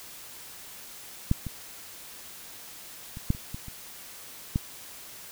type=clicks; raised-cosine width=5 ms; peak=-9 / -21 / -26 / -10 / -28 / -23 / -28 / -12 dBFS; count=8; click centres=1.314 / 1.467 / 3.171 / 3.304 / 3.349 / 3.545 / 3.683 / 4.559 s; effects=white hiss -45 dBFS RMS until 5.31 s